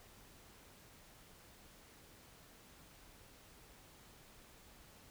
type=silence; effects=pink hiss -61 dBFS RMS until 5.1 s